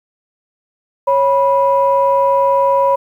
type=tone pair together; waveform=sine; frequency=550.6 / 981 Hz; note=C#5 / B5; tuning=-12 / -12 cents; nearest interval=minor seventh; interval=1000 cents; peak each=-12 dBFS; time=1.07-2.96 s; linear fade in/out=10 ms; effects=tanh soft clip ceiling -2 dBFS + 8-bit